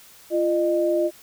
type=tone pair together; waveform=sine; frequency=344.5 / 611 Hz; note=F4 / D#5; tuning=-24 / -32 cents; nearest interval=minor seventh; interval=992 cents; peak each=-21 dBFS; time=0.3-1.11 s; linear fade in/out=50 ms; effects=white hiss -49 dBFS RMS until 1.22 s